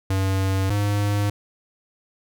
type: tone pair in turn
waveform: square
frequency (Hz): 95.9 / 102.45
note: G2 / G#2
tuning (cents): -37 / -23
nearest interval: minor second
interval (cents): 114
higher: second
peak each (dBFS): -20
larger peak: neither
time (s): 0.1-0.7 / 0.7-1.3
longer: neither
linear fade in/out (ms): 5
effects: none